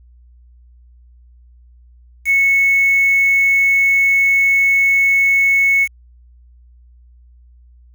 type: tone with quantisation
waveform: sine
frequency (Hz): 2203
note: C#7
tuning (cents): -11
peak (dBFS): -10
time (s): 2.25-5.88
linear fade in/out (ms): 50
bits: 5
effects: added 60 Hz sine -43 dBFS peak until 7.94 s